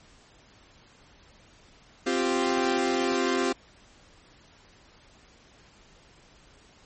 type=chord; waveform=sawtooth; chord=C suspended fourth; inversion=none; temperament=equal; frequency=261.6 / 349.2 / 392 Hz; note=C4 / F4 / G4; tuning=0 / 0 / 0 cents; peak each=-24 dBFS; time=2.06-3.53 s; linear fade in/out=10 ms; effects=pink hiss -56 dBFS RMS until 6.85 s + MP3 32 kbps